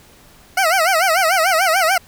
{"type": "tone with vibrato", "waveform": "20% pulse", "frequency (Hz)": 702, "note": "F5", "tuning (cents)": 9, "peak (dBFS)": -8, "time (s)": [0.57, 1.98], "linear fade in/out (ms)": 5, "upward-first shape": "sine", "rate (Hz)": 6.8, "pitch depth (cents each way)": 190, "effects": ["pink hiss -47 dBFS RMS until 2.07 s"]}